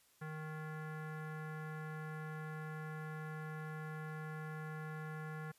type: tone with low-pass filter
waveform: square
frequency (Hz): 155.56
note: D#3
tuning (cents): 0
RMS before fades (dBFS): -45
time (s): 0.21-5.52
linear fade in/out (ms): 10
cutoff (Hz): 1600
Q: 3.8
effects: white hiss -70 dBFS RMS until 5.58 s + resampled to 32000 Hz